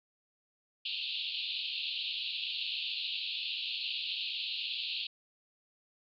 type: band-pass noise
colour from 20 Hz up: pink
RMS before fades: -37 dBFS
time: 0.85-5.07 s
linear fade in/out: 5 ms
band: 2600 to 4400 Hz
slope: 96 dB/octave
effects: none